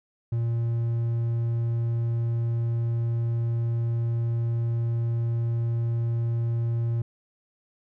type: tone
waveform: triangle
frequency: 116.54 Hz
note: A#2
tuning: in tune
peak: -21 dBFS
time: 0.32-7.02 s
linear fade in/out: 5 ms
effects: none